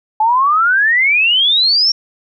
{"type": "exponential sweep", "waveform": "sine", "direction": "up", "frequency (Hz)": [849, 5588], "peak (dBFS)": -9, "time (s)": [0.2, 1.92], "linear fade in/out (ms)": 5, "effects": []}